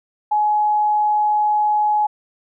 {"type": "tone", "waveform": "sine", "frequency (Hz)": 843, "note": "G#5", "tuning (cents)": 26, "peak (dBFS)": -14, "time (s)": [0.31, 2.07], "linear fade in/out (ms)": 10, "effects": []}